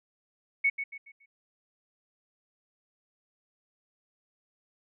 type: tone with echo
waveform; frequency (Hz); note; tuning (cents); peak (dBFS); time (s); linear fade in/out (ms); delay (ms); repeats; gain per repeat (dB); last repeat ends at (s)
sine; 2217; C#7; 0; -21; 0.64-0.7; 10; 140; 4; -9; 1.26
effects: none